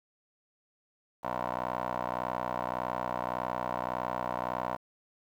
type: tone with band-pass filter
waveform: 15% pulse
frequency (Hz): 61.74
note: B1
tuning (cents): 0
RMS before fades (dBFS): -34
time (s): 1.23-4.77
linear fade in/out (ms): 20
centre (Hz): 860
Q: 3.8
effects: 10-bit